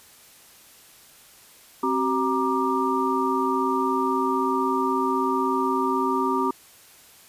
sine tone cluster, 264.8 / 381 / 941 / 1186 Hz, C4 / G4 / A#5 / D6, +21 / -49 / +16 / +17 cents, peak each -26 dBFS, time 1.83-6.51 s, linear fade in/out 5 ms, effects white hiss -51 dBFS RMS until 7.28 s + resampled to 32000 Hz

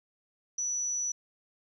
sine tone, 5920 Hz, F#8, in tune, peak -29 dBFS, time 0.58-1.12 s, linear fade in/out 5 ms, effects 11-bit

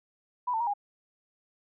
sine tone with pitch steps, 987 / 892 / 948 / 815 Hz, B5 / A5 / A#5 / G#5, -1 / +23 / +29 / -33 cents, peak -26 dBFS, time 0.47-0.738 s, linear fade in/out 10 ms, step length 67 ms, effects none

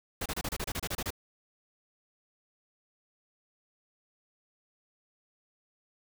pink noise bursts, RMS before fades -34 dBFS, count 12, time 0.21-1.105 s, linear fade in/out 5 ms, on 48 ms, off 29 ms, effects none

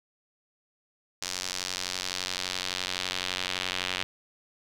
sawtooth tone with band-pass filter sweep, 91.8 Hz, F#2, 13 cents flat, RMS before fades -33 dBFS, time 1.22-4.03 s, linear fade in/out 0 ms, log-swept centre 5600 to 3100 Hz, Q 1.6, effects none

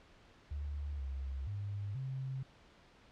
sine tone with pitch steps, 72.3 / 67.3 / 101.1 / 132.5 Hz, D2 / C2 / G#2 / C3, -27 / +49 / -46 / +22 cents, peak -37 dBFS, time 0.51-2.43 s, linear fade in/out 5 ms, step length 480 ms, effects pink hiss -62 dBFS RMS until 3.11 s + low-pass 4000 Hz 12 dB/octave

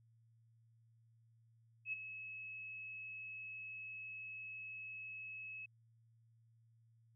sine tone with ADSR envelope, 2580 Hz, E7, 38 cents flat, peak -36 dBFS, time 1.85-5.66 s, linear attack 78 ms, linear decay 16 ms, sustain -10 dB, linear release 7 ms, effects added 114 Hz sine -67 dBFS peak until 7.15 s

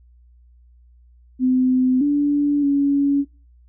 sine tone with pitch steps, 255.9 / 289.2 / 281.7 Hz, C4 / D4 / C#4, -38 / -27 / +28 cents, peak -14 dBFS, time 1.39-3.25 s, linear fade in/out 50 ms, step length 620 ms, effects noise-tail reverb RT60 0.3 s tail -18 dB re dry + added 60 Hz sine -48 dBFS peak until 3.68 s

